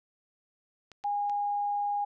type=clicks; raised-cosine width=0.2 ms; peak=-31 dBFS; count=3; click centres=0.917 / 1.039 / 1.297 s
type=tone; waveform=sine; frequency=818 Hz; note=G#5; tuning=26 cents flat; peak=-27 dBFS; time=1.04-2.05 s; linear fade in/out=10 ms
effects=none